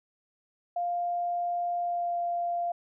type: tone with pitch glide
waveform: sine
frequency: 700 to 694.4 Hz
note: F5 to F5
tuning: +4 to -10 cents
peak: -27 dBFS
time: 0.76-2.72 s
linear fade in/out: 5 ms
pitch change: -14 cents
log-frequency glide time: 1.8-2.18 s
effects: none